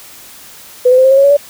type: tone with pitch steps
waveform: sine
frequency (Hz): 498.6 / 508.8 / 519.2 / 529.8 / 540.6 / 551.6 / 562.9 / 574.4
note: B4 / C5 / C5 / C5 / C#5 / C#5 / C#5 / D5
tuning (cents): +16 / -48 / -13 / +22 / -44 / -9 / +26 / -39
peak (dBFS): -4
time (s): 0.85-1.37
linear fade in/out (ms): 10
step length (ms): 65
effects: white hiss -36 dBFS RMS until 1.49 s